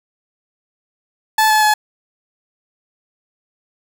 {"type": "tone with pitch steps", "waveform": "30% pulse", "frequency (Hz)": [870, 860.5, 851.1], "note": ["A5", "A5", "G#5"], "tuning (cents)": [-20, -39, 42], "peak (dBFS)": -8, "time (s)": [1.38, 1.74], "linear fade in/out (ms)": 5, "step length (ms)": 120, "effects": []}